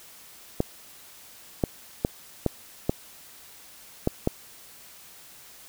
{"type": "clicks", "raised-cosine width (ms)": 2, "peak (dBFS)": -8, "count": 7, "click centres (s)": [0.604, 1.638, 2.049, 2.463, 2.895, 4.074, 4.274], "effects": ["white hiss -49 dBFS RMS until 5.68 s"]}